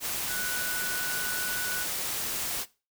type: tone in noise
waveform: sine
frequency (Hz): 1480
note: F#6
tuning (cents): 0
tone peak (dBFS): -33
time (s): 0.27-1.86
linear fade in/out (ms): 50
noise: white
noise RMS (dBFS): -32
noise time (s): 0-2.66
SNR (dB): -4
effects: noise-tail reverb RT60 0.3 s tail -19 dB re dry